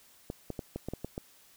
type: clicks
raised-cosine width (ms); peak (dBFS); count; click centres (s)
2; -22; 8; 0.301 / 0.503 / 0.592 / 0.76 / 0.886 / 0.936 / 1.046 / 1.179
effects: white hiss -60 dBFS RMS until 1.56 s